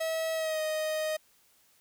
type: tone with pitch glide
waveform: 45% pulse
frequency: 645 to 623 Hz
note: E5 to D#5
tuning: -38 to +2 cents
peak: -29 dBFS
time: 0-1.17 s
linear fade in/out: 10 ms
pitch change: -60 cents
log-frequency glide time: 0.34-0.61 s
effects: white hiss -65 dBFS RMS until 1.8 s